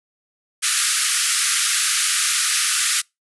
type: band-pass noise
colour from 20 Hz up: white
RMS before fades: -20 dBFS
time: 0.62-3.02 s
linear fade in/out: 20 ms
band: 1200 to 11000 Hz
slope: 96 dB/octave
effects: noise-tail reverb RT60 0.2 s tail -26 dB re dry